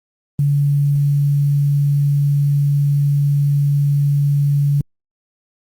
sine tone with quantisation, 143 Hz, D3, 46 cents flat, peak -12 dBFS, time 0.39-4.81 s, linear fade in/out 2 ms, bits 7, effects Opus 24 kbps

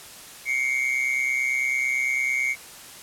triangle tone pair together, 2131 / 2260 Hz, C7 / C#7, +31 / +33 cents, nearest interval minor second, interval 102 cents, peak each -23 dBFS, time 0.45-2.56 s, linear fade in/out 50 ms, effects white hiss -43 dBFS RMS until 3.02 s + low-pass 12000 Hz 12 dB/octave

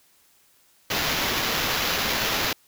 white noise with sample-and-hold, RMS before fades -25 dBFS, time 0.9-2.53 s, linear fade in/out 5 ms, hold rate 8820 Hz, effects white hiss -60 dBFS RMS until 2.67 s

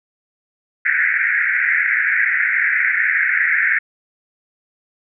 white band-pass noise, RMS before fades -17 dBFS, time 0.85-3.79 s, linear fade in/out 10 ms, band 1500 to 2200 Hz, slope 96 dB/octave, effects none

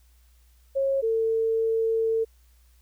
sine tone pair in turn, 544 / 449.4 Hz, C#5 / A4, -33 / +37 cents, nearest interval minor third, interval 330 cents, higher first, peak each -21 dBFS, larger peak neither, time 0.75-1.02 / 1.02-2.25 s, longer second, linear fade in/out 20 ms, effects added 60 Hz sine -55 dBFS peak until 2.81 s + white hiss -66 dBFS RMS until 2.81 s

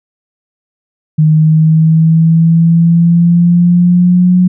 sine exponential sweep, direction up, 154.6 to 181.9 Hz, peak -4 dBFS, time 1.18-4.48 s, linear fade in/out 10 ms, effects none

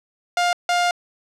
sawtooth tone bursts at uneven times, 705 Hz, F5, 16 cents sharp, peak -13 dBFS, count 2, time 0.37-0.53 / 0.69-0.91 s, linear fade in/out 2 ms, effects low-pass 7000 Hz 12 dB/octave

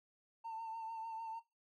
triangle tone with vibrato, 900 Hz, A5, 39 cents sharp, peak -38 dBFS, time 0.44-1.4 s, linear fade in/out 20 ms, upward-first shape sine, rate 6.7 Hz, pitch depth 30 cents each way, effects noise-tail reverb RT60 0.2 s tail -17 dB re dry + tanh soft clip ceiling -39 dBFS

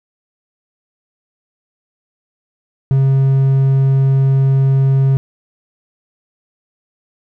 triangle tone, 135 Hz, C#3, 45 cents flat, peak -7 dBFS, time 2.91-5.17 s, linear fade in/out 0 ms, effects none

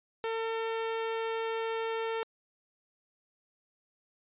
sawtooth tone, 451.1 Hz, A4, 43 cents sharp, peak -27 dBFS, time 0.24-2.23 s, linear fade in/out 0 ms, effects resampled to 8000 Hz

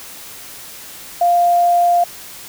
sine tone, 698.5 Hz, F5, in tune, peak -10 dBFS, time 1.21-2.04 s, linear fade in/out 5 ms, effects white hiss -35 dBFS RMS until 2.48 s

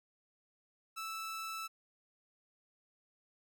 sawtooth tone, 1317 Hz, E6, 2 cents flat, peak -36 dBFS, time 0.96-1.68 s, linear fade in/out 20 ms, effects none

